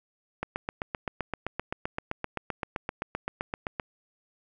click train, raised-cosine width 0.5 ms, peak -15 dBFS, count 27, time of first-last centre 0.43-3.798 s, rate 7.72 Hz, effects none

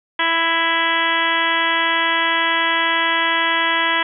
harmonic tone, 331 Hz, E4, 7 cents sharp, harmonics 1 / 2 / 3 / 4 / 5 / 6 / 7 / 8 / 9 / 10, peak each -30 / -29 / -21 / -27 / -22 / -21 / -29 / -29 / -27 / -25 dBFS, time 0.19-4.03 s, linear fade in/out 5 ms, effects none

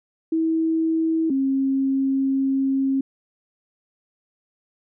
sine tone pair in turn, 323.4 / 269.5 Hz, E4 / C#4, -33 / -49 cents, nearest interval minor third, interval 316 cents, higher first, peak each -18 dBFS, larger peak neither, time 0.32-1.3 / 1.3-3.01 s, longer second, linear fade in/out 5 ms, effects none

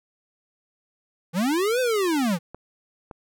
square linear two-way sweep, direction up then down, 155.56 to 520 to 155.56 Hz, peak -21 dBFS, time 1.33-2.39 s, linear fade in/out 50 ms, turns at 1.8 s
clicks, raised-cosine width 1 ms, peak -24 dBFS, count 2, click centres 2.546 / 3.112 s
effects none

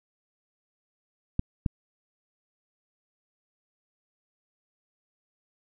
clicks, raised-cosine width 5 ms, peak -12 dBFS, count 2, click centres 1.394 / 1.662 s, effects none

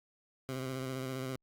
15% pulse tone with vibrato, 130.81 Hz, C3, in tune, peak -30 dBFS, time 0.49-1.36 s, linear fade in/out 0 ms, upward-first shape square, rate 15 Hz, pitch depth 27 cents each way, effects Opus 48 kbps

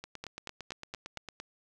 two click trains, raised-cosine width 0.2 ms, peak -24 / -22 dBFS, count 13 / 5, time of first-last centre 0.04-1.401 / 0.24-1.172 s, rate 8.82 / 4.29 Hz, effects none

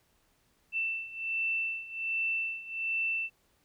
sine beating tone pair, 2670 / 2671.3 Hz, E7 / E7, +22 / +22 cents, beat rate 1.3 Hz, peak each -35 / -32 dBFS, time 0.72-3.3 s, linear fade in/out 50 ms, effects pink hiss -70 dBFS RMS until 3.64 s

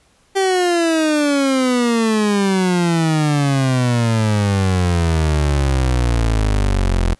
30% pulse exponential sweep, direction down, 392 to 41.83 Hz, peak -11 dBFS, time 0.35-7.15 s, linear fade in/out 20 ms, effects pink hiss -56 dBFS RMS until 7.19 s + resampled to 24000 Hz

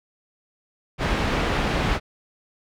pink low-pass noise, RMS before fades -23 dBFS, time 0.98-2 s, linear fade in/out 50 ms, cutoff 2900 Hz, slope 12 dB/octave, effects none

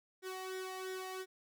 sawtooth tone with flanger, 374.9 Hz, F#4, 23 cents sharp, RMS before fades -43 dBFS, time 0.22-1.26 s, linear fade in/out 50 ms, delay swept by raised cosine 0.54 to 1.07 ms, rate 2.9 Hz, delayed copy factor +0.7, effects none

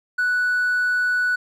triangle tone, 1480 Hz, F#6, in tune, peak -15 dBFS, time 0.18-1.36 s, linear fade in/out 10 ms, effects tanh soft clip ceiling -13 dBFS

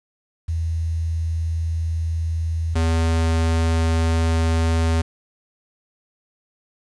sine / square tone pair in turn, 81.9 / 81.9 Hz, E2 / E2, -11 / -11 cents, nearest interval unison, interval 0 cents, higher neither, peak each -20 / -17 dBFS, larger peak second, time 0.48-2.75 / 2.75-5.02 s, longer neither, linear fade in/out 10 ms, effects resampled to 22050 Hz + 8-bit

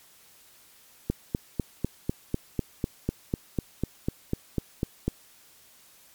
click train, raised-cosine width 3 ms, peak -12 dBFS, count 17, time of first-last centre 1.1-5.08 s, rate 4.02 Hz, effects white hiss -56 dBFS RMS until 6.14 s + MP3 96 kbps

